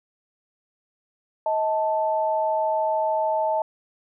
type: tone pair together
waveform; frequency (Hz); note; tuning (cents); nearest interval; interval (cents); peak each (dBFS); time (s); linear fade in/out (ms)
sine; 633.4 / 880; D#5 / A5; +31 / 0; tritone; 569; -23; 1.46-3.62; 2
effects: none